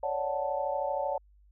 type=chord; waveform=sine; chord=D major seventh; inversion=third; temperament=equal; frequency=554.4 / 587.3 / 740 / 880 Hz; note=C#5 / D5 / F#5 / A5; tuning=0 / 0 / 0 / 0 cents; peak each=-33 / -34 / -35 / -34 dBFS; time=0.03-1.18 s; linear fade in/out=5 ms; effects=added 50 Hz sine -57 dBFS peak until 1.51 s